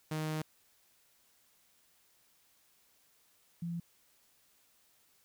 sawtooth / sine tone pair in turn, 155.6 / 170.26 Hz, D#3 / F3, 0 / -44 cents, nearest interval major second, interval 156 cents, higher second, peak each -30 / -35 dBFS, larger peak first, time 0.11-0.42 / 3.62-3.8 s, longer first, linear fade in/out 5 ms, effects white hiss -69 dBFS RMS until 5.24 s

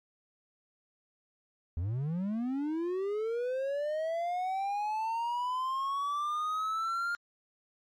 triangle linear sweep, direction up, 77.8 to 1410 Hz, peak -28 dBFS, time 1.77-7.15 s, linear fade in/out 0 ms, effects MP3 64 kbps

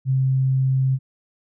sine tone, 132.2 Hz, C3, 18 cents sharp, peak -16 dBFS, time 0.05-0.99 s, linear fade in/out 50 ms, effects none

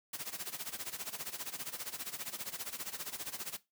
white noise with tremolo, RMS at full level -39 dBFS, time 0.13-3.57 s, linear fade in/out 5 ms, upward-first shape sine, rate 15 Hz, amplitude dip 85%, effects noise-tail reverb RT60 0.2 s tail -17 dB re dry + high-pass 100 Hz 12 dB/octave

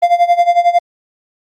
triangle tone with tremolo, 696 Hz, F5, 6 cents flat, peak -3 dBFS, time 0.02-0.79 s, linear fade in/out 10 ms, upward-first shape sine, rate 11 Hz, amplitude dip 85%, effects Opus 24 kbps

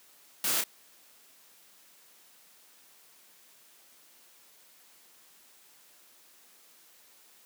white noise with echo, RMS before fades -29 dBFS, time 0.44-0.61 s, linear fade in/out 2 ms, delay 29 ms, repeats 1, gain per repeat -5 dB, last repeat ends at 0.639 s, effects white hiss -59 dBFS RMS until 7.45 s + high-pass 200 Hz 12 dB/octave

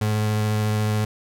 35% pulse tone with vibrato, 106.9 Hz, A2, 49 cents flat, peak -18 dBFS, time 0.01-1.05 s, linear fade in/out 5 ms, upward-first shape sine, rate 14 Hz, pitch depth 11 cents each way, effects none

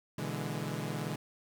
sawtooth chord, E dominant seventh, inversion second, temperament equal with one note detuned, 122.05 / 146.83 / 164.81 / 207.7 Hz, B2 / D3 / E3 / G#3, -20 / 0 / 0 / 0 cents, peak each -37 / -35 / -36 / -37 dBFS, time 0.18-1.16 s, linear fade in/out 5 ms, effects 10-bit

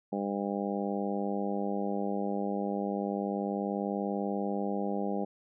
harmonic tone, 100.3 Hz, G2, 40 cents sharp, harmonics 2 / 3 / 4 / 5 / 6 / 7 / 8, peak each -33 / -38 / -38 / -38 / -40 / -42 / -39 dBFS, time 0.12-5.25 s, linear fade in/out 10 ms, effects none

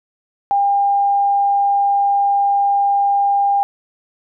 sine tone, 802 Hz, G5, 39 cents sharp, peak -12 dBFS, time 0.51-3.63 s, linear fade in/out 0 ms, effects none

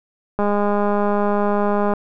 click train, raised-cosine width 1 ms, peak -7 dBFS, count 318, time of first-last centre 0.39-1.936 s, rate 205 Hz, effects none

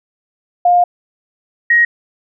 sine tone pair in turn, 708 / 1885 Hz, F5 / A#6, +23 / +19 cents, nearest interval octave + perfect fourth, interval 1696 cents, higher second, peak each -7 dBFS, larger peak neither, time 0.65-0.84 / 1.7-1.85 s, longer first, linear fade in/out 5 ms, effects none

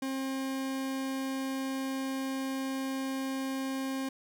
40% pulse tone, 267 Hz, C4, 35 cents sharp, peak -31 dBFS, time 0.02-4.09 s, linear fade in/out 5 ms, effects none

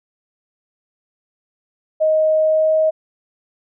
sine tone with pitch glide, 626 to 630 Hz, D#5 to D#5, +10 to +21 cents, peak -12 dBFS, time 2-2.91 s, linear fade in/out 20 ms, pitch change +11 cents, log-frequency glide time 2.4-2.76 s, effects none

